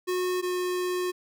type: tone pair in turn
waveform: square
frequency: 363.9 / 361.6 Hz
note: F#4 / F#4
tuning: -29 / -40 cents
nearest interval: unison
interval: 11 cents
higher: first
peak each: -26 / -27 dBFS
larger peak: first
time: 0.07-0.42 / 0.42-1.12 s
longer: second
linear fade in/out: 20 ms
effects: none